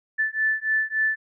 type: beating tone pair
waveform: sine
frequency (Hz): 1752 / 1755.5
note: A6 / A6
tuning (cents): -8 / -4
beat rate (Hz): 3.5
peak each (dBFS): -24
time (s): 0.18-1.16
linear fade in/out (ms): 20
effects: none

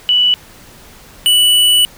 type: tone pair in turn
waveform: sine / square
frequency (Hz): 2960 / 2960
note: F#7 / F#7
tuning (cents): 0 / 0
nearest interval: unison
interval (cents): 0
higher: neither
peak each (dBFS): -8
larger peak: neither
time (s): 0.09-0.34 / 1.26-1.85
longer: second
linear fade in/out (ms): 0
effects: pink hiss -40 dBFS RMS until 1.97 s

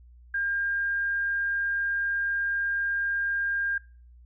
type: tone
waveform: sine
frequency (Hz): 1606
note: G6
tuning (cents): +41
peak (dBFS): -25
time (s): 0.34-3.78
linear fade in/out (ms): 5
effects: noise-tail reverb RT60 0.4 s tail -21 dB re dry + added 60 Hz sine -49 dBFS peak until 4.25 s

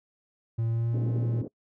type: tone with pitch glide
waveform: triangle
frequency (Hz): 114.3 to 117.45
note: A#2 to A#2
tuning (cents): -34 to +13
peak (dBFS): -23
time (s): 0.58-1.42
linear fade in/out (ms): 10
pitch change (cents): +47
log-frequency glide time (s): 0.69-0.97
type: band-pass noise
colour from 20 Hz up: white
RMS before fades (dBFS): -37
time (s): 0.93-1.48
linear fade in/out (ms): 5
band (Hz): 150 to 370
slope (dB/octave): 24
effects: noise-tail reverb RT60 0.1 s tail -24 dB re dry

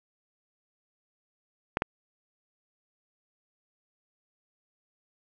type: clicks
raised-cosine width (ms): 0.5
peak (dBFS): -10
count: 2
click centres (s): 1.771 / 1.821
effects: none

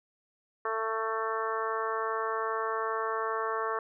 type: harmonic tone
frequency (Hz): 222.5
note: A3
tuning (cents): +20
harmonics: 2 / 3 / 4 / 5 / 6 / 7 / 8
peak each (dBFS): -34 / -39 / -39 / -33 / -37 / -42 / -41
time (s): 0.65-3.79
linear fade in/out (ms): 2
effects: none

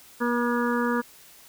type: harmonic tone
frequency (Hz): 240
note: B3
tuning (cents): -49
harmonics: 1 / 2 / 4 / 5 / 6 / 7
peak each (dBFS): -25 / -28 / -31 / -32 / -33 / -33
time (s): 0.2-1.02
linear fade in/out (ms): 20
effects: white hiss -51 dBFS RMS until 1.48 s

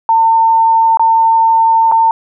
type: tone with dropouts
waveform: sine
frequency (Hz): 903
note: A5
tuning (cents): +45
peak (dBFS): -6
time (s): 0.09-2.11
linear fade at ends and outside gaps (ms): 1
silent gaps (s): 0.972-0.995 / 1.915-1.921
effects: none

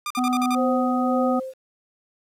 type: tone bursts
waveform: sawtooth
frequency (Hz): 1200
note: D6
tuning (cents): +37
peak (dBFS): -22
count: 6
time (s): 0.06-0.549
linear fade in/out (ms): 2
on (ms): 44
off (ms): 45
type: harmonic tone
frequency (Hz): 250.2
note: B3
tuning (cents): +23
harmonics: 1 / 3 / 5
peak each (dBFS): -21 / -26 / -28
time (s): 0.17-1.4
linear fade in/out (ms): 10
type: tone with tremolo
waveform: sine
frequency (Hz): 523.3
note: C5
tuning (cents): 0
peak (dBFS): -22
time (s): 0.54-1.54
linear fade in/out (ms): 50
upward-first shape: sine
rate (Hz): 1.8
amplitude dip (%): 65
effects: resampled to 32000 Hz + 9-bit

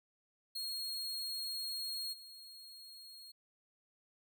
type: tone with level steps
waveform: 40% pulse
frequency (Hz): 4278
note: C8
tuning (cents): +38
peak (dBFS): -37 / -50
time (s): 0.55-3.32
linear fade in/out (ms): 10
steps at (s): 2.12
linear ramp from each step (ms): 20
effects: none

